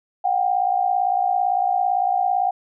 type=tone pair together; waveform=sine; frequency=726.2 / 784 Hz; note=F#5 / G5; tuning=-33 / 0 cents; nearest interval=minor second; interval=133 cents; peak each=-20 / -20 dBFS; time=0.24-2.51 s; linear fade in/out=10 ms; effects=none